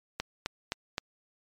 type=click train; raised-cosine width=0.2 ms; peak=-13 dBFS; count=4; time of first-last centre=0.2-0.981 s; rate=3.84 Hz; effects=MP3 64 kbps